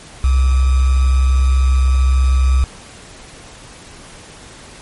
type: tone with sample-and-hold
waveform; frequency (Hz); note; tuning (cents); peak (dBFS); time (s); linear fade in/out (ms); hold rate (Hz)
sine; 65.41; C2; 0; -9; 0.24-2.64; 0; 1225
effects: pink hiss -38 dBFS RMS until 4.81 s + MP3 48 kbps